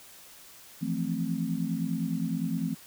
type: chord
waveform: sine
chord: F major seventh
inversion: third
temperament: equal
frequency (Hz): 164.81 / 174.61 / 220 / 261.6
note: E3 / F3 / A3 / C4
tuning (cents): 0 / 0 / 0 / 0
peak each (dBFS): -33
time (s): 0.81-2.75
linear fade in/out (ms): 20
effects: white hiss -51 dBFS RMS until 2.86 s